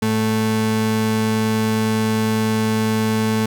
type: tone pair together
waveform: 35% pulse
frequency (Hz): 109.75 / 219.5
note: A2 / A3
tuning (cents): -4 / -4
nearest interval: octave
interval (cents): 1200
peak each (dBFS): -21 / -17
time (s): 0.02-3.46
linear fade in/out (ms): 5
effects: none